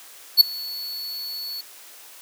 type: tone with ADSR envelope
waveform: square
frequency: 4423 Hz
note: C#8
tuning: 5 cents flat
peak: -6 dBFS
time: 0.37-1.61 s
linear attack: 38 ms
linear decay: 6 ms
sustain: -24 dB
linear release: 5 ms
effects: white hiss -45 dBFS RMS until 2.21 s + high-pass 400 Hz 12 dB/octave